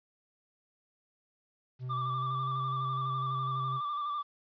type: tone with pitch glide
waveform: triangle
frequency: 127.1 to 132.12 Hz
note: C3 to C3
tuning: -50 to +17 cents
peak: -33 dBFS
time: 1.79-3.81 s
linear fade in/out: 50 ms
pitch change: +67 cents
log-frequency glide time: 1.98-2.42 s
type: tone with vibrato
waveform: triangle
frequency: 1174.7 Hz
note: D6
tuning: in tune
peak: -30 dBFS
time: 1.89-4.23 s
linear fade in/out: 20 ms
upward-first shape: square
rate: 12 Hz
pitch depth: 31 cents each way
effects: resampled to 11025 Hz + 11-bit